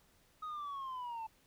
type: linear sweep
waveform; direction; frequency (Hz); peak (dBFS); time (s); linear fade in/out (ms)
sine; down; 1263 to 875; -37; 0.42-1.27; 10
effects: tanh soft clip ceiling -39 dBFS + pink hiss -69 dBFS RMS until 1.46 s